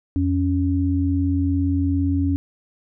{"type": "tone pair together", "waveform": "sine", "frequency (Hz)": [86.74, 277.7], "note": ["F2", "C#4"], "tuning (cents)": [-11, 3], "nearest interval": "octave + minor sixth", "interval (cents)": 2014, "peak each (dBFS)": -20, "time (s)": [0.16, 2.36], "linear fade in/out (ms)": 0, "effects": []}